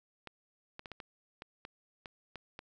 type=clicks; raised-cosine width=0.3 ms; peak=-28 dBFS; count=10; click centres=0.273 / 0.794 / 0.858 / 0.917 / 1.002 / 1.421 / 1.651 / 2.058 / 2.357 / 2.591 s; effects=none